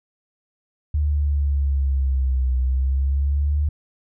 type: linear two-way sweep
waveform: sine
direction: down then up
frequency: 74.7 to 63.2 to 74.7 Hz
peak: -17 dBFS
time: 0.94-3.69 s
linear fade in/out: 5 ms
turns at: 2.57 s
effects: none